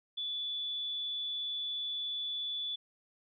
sine tone, 3457 Hz, A7, 31 cents flat, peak -34 dBFS, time 0.17-2.76 s, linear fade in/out 10 ms, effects none

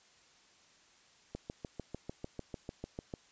click train, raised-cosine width 2 ms, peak -26 dBFS, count 13, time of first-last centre 1.35-3.138 s, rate 6.71 Hz, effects white hiss -64 dBFS RMS until 3.31 s + resampled to 16000 Hz

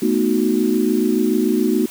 sine chord, B dominant seventh, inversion third, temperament equal with one note detuned, 220 / 246.9 / 312.2 / 370 Hz, A3 / B3 / D#4 / F#4, 0 / 0 / +6 / 0 cents, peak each -20 dBFS, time 0.02-1.86 s, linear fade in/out 5 ms, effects white hiss -37 dBFS RMS until 1.9 s

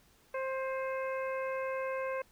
harmonic tone with a mistuned harmonic, 528 Hz, C5, 16 cents sharp, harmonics 1 / 2 / 3 / 4 / 5, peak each -34 / -40 / -44 / -46 / -48 dBFS, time 0.34-2.22 s, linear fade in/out 5 ms, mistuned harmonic 5, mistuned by -44 cents, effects pink hiss -65 dBFS RMS until 2.31 s

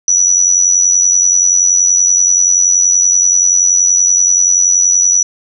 sine tone with amplitude modulation, 5900 Hz, F#8, 6 cents flat, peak -4 dBFS, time 0.08-5.23 s, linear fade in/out 2 ms, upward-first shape sine, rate 90.5 Hz, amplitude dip 65%, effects none

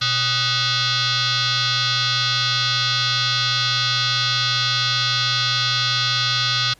sine tone with frequency modulation, 123.47 Hz, B2, in tune, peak -17 dBFS, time 0.01-6.74 s, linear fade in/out 10 ms, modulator 684 Hz, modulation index 6.9, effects pink hiss -53 dBFS RMS until 6.79 s + resampled to 32000 Hz

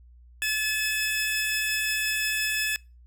sawtooth tone pair together, 1723.9 / 2583 Hz, A6 / E7, -36 / -36 cents, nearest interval perfect fifth, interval 700 cents, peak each -24 dBFS, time 0.42-2.76 s, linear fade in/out 0 ms, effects noise-tail reverb RT60 0.3 s tail -26 dB re dry + added 60 Hz sine -49 dBFS peak until 3.06 s

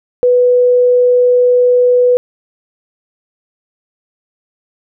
sine tone, 493.9 Hz, B4, in tune, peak -6 dBFS, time 0.23-2.17 s, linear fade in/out 0 ms, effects none

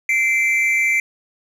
triangle tone pair together, 2078 / 2332 Hz, C7 / D7, -12 / -13 cents, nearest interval major second, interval 199 cents, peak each -16 dBFS, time 0.09-1 s, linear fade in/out 2 ms, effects none

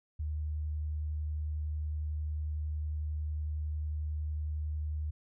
sine tone with vibrato, 76.1 Hz, D#2, 38 cents flat, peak -32 dBFS, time 0.19-5.11 s, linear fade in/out 10 ms, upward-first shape triangle, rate 11 Hz, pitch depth 11 cents each way, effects none

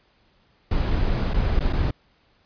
brown noise with dropouts, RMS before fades -21 dBFS, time 0.71-1.91 s, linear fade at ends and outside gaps 5 ms, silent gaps 1.336-1.341 / 1.593-1.605 / 1.728-1.731 s, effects pink hiss -62 dBFS RMS until 2.45 s + resampled to 11025 Hz

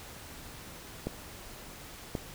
clicks, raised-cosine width 2 ms, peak -18 dBFS, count 2, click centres 1.07 / 2.152 s, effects pink hiss -47 dBFS RMS until 2.34 s

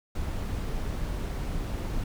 brown noise, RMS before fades -31 dBFS, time 0.15-2.04 s, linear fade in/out 5 ms, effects none

